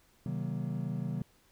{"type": "chord", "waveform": "triangle", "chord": "C half-diminished seventh", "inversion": "none", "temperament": "just", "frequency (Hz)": [130.81, 156.98, 188.37, 235.5], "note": ["C3", "Eb3", "Gb3", "Bb3"], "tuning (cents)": [0, 16, 31, 18], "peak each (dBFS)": [-35, -35, -36, -40], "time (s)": [0.26, 1.22], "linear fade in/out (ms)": 2, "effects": ["pink hiss -66 dBFS RMS until 1.51 s"]}